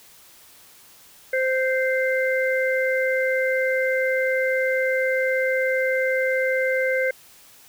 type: harmonic tone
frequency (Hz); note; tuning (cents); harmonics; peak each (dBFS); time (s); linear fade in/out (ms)
521; C5; -7; 1 / 3 / 4; -21 / -26 / -26; 1.33-7.11; 5
effects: white hiss -50 dBFS RMS until 7.68 s